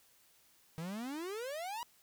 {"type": "exponential sweep", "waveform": "45% pulse", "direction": "up", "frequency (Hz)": [156, 987], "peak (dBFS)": -39, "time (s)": [0.78, 1.83], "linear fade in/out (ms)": 0, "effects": ["white hiss -67 dBFS RMS until 2.02 s"]}